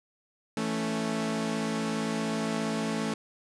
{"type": "chord", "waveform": "sawtooth", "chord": "A major", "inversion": "second", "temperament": "equal", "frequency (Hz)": [164.81, 220, 277.2], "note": ["E3", "A3", "C#4"], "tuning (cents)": [0, 0, 0], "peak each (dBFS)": [-32, -26, -31], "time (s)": [0.57, 3.14], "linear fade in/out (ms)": 2, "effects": ["resampled to 22050 Hz", "8-bit"]}